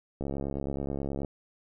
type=click train; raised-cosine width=2 ms; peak=-20 dBFS; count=73; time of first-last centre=0.21-1.247 s; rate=69.4 Hz; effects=none